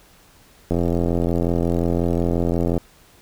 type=click train; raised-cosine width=2 ms; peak=-8 dBFS; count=178; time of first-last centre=0.71-2.778 s; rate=85.6 Hz; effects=pink hiss -52 dBFS RMS until 3.21 s